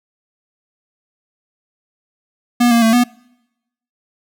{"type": "tone with pitch steps", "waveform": "square", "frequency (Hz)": [241.5, 233.8, 224.7, 243.9], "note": ["B3", "A#3", "A3", "B3"], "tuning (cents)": [-39, 5, 37, -21], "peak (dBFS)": -10, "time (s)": [2.6, 3.04], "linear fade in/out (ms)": 10, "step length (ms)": 110, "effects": ["noise-tail reverb RT60 0.9 s tail -26 dB re dry"]}